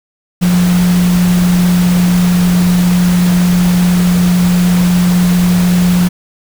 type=tone in noise; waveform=sine; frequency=178 Hz; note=F3; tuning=33 cents sharp; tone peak=-7 dBFS; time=0.41-6.09 s; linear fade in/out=20 ms; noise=pink; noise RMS=-21 dBFS; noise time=0.41-6.09 s; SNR=+11 dB; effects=none